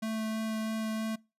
square tone with vibrato, 220 Hz, A3, in tune, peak -32 dBFS, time 0.02-1.16 s, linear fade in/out 10 ms, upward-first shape sine, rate 3.1 Hz, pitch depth 8 cents each way, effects noise-tail reverb RT60 0.3 s tail -25 dB re dry + resampled to 32000 Hz

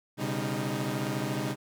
sawtooth tone cluster, 126.8 / 140.8 / 200.9 / 311.1 Hz, B2 / C#3 / G3 / D#4, +46 / +27 / +43 / 0 cents, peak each -31 dBFS, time 0.17-1.56 s, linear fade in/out 50 ms, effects none

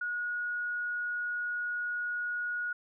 sine tone, 1450 Hz, F#6, 35 cents flat, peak -31 dBFS, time 0.01-2.73 s, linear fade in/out 5 ms, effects none

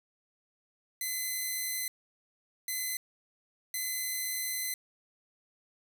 5% pulse tone bursts at uneven times, 2034 Hz, C7, 50 cents flat, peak -22 dBFS, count 3, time 1.01-1.88 / 2.68-2.97 / 3.74-4.74 s, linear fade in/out 2 ms, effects none

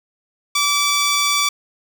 10% pulse tone, 1156 Hz, D6, 28 cents flat, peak -7 dBFS, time 0.55-1.49 s, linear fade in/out 5 ms, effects 7-bit

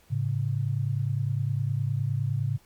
sine tone pair together, 107.92 / 137.7 Hz, A2 / C#3, -33 / -11 cents, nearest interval major third, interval 422 cents, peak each -27 dBFS, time 0.1-2.58 s, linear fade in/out 20 ms, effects pink hiss -60 dBFS RMS until 2.65 s + MP3 96 kbps

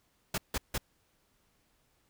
pink noise bursts, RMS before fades -32 dBFS, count 3, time 0.34-0.78 s, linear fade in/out 5 ms, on 40 ms, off 160 ms, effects pink hiss -72 dBFS RMS until 2.09 s

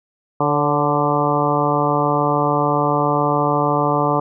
harmonic tone with a mistuned harmonic, 146.83 Hz, D3, in tune, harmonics 1 / 2 / 3 / 4 / 5 / 6 / 7 / 8, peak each -23 / -23 / -23 / -23 / -23 / -23 / -23 / -23 dBFS, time 0.4-4.2 s, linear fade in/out 5 ms, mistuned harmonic 4, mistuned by -38 cents, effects none

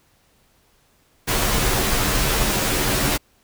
pink noise with comb filter, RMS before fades -20 dBFS, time 1.27-3.18 s, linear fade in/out 20 ms, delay 12 ms, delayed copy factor -0.95, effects pink hiss -60 dBFS RMS until 3.43 s

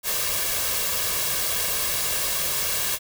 white noise with comb filter, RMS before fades -25 dBFS, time 0.03-2.99 s, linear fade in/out 50 ms, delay 1.8 ms, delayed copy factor +0.6, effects none

